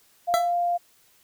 sine tone, 698.5 Hz, F5, in tune, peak -21 dBFS, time 0.27-0.78 s, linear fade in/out 20 ms
25% pulse tone with exponential decay, 666 Hz, E5, 18 cents sharp, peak -15 dBFS, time 0.34-0.54 s, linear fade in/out 0 ms, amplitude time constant 42 ms
effects white hiss -60 dBFS RMS until 1.23 s

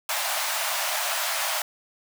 pink high-pass noise, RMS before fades -27 dBFS, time 0.09-1.62 s, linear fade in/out 2 ms, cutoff 590 Hz, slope 96 dB/octave, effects none

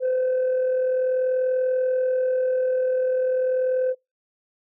sine tone with amplitude modulation, 512 Hz, C5, 38 cents flat, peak -16 dBFS, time 0-3.95 s, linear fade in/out 50 ms, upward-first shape sine, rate 40.4 Hz, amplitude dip 40%, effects noise-tail reverb RT60 0.2 s tail -24 dB re dry + tanh soft clip ceiling -17 dBFS

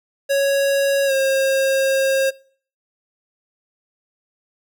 square tone with pitch glide, 554.4 to 537.4 Hz, C#5 to C5, 0 to +46 cents, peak -16 dBFS, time 0.29-2.31 s, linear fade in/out 20 ms, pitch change -54 cents, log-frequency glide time 1.06-1.12 s, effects noise-tail reverb RT60 0.5 s tail -23 dB re dry

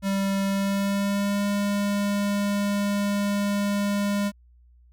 square tone with pitch glide, 196 to 202.6 Hz, G3 to G#3, 0 to -43 cents, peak -23 dBFS, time 0.02-4.32 s, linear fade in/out 50 ms, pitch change +57 cents, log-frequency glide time 0.44-1.46 s, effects added 60 Hz sine -52 dBFS peak until 4.92 s

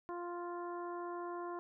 harmonic tone, 349.2 Hz, F4, in tune, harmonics 1 / 2 / 3 / 4 / 5, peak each -42 / -47 / -45 / -54 / -61 dBFS, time 0.09-1.59 s, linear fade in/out 0 ms, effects none

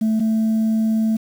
sine tone pair in turn, 219.6 / 220.8 Hz, A3 / A3, -3 / +6 cents, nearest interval unison, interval 9 cents, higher second, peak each -13 dBFS, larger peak neither, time 0.01-0.2 / 0.2-1.17 s, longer second, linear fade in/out 10 ms, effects tanh soft clip ceiling -14 dBFS + 7-bit

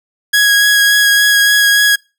sawtooth tone with vibrato, 1658 Hz, G#6, 3 cents flat, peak -4 dBFS, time 0.33-1.96 s, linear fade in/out 10 ms, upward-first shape sine, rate 3.5 Hz, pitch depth 12 cents each way, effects noise-tail reverb RT60 0.3 s tail -26 dB re dry

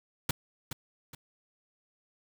pink noise with echo, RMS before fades -27 dBFS, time 0.29-0.31 s, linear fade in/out 5 ms, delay 420 ms, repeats 2, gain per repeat -9 dB, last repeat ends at 1.15 s, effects none

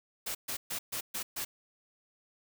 white noise bursts, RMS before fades -36 dBFS, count 6, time 0.26-1.45 s, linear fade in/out 10 ms, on 90 ms, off 130 ms, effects none

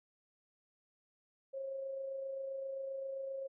sine tone with amplitude modulation, 540 Hz, C#5, 45 cents flat, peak -37 dBFS, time 1.53-3.48 s, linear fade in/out 20 ms, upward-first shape sine, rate 27.6 Hz, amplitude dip 35%, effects none

